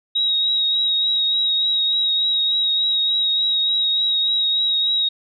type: tone with vibrato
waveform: sine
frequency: 3804 Hz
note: A#7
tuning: 34 cents sharp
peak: -16 dBFS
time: 0.15-5.09 s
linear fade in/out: 10 ms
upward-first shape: triangle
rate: 3.4 Hz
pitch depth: 28 cents each way
effects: none